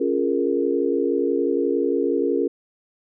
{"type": "chord", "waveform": "sine", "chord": "Bb minor seventh", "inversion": "first", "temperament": "equal", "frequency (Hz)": [277.2, 349.2, 415.3, 466.2], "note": ["Db4", "F4", "Ab4", "Bb4"], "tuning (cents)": [0, 0, 0, 0], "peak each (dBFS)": -24, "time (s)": [0, 2.48], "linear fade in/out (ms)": 10, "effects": []}